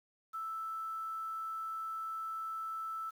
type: tone with quantisation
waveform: sine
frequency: 1318.5 Hz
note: E6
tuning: in tune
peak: -37 dBFS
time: 0.33-3.11 s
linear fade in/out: 20 ms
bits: 10
effects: none